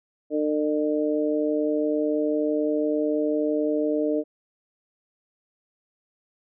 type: harmonic tone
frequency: 151 Hz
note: D3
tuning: 48 cents sharp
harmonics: 2 / 3 / 4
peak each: -24 / -26 / -27 dBFS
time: 0.3-4.24 s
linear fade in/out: 50 ms
effects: none